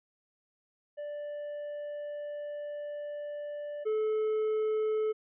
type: tone pair in turn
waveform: triangle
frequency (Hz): 587.3 / 432.9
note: D5 / A4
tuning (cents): 0 / -28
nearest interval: perfect fourth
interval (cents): 528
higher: first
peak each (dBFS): -34 / -25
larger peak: second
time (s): 0.97-3.85 / 3.85-5.13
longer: first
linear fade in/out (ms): 20
effects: resampled to 8000 Hz